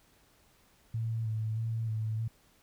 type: tone with vibrato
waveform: sine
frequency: 111.5 Hz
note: A2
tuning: 23 cents sharp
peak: -30 dBFS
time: 0.94-2.28 s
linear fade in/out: 5 ms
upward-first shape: square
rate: 1.6 Hz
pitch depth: 27 cents each way
effects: pink hiss -65 dBFS RMS until 2.62 s